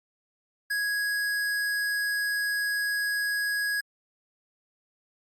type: tone with hard clipping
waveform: sine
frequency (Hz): 1661.2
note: G#6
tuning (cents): 0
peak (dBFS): -27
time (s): 0.7-3.81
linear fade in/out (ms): 10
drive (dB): 17
effects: Opus 48 kbps